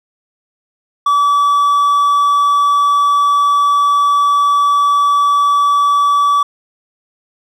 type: tone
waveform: triangle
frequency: 1149 Hz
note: D6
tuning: 38 cents flat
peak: -7 dBFS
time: 1.06-6.43 s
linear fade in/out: 5 ms
effects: none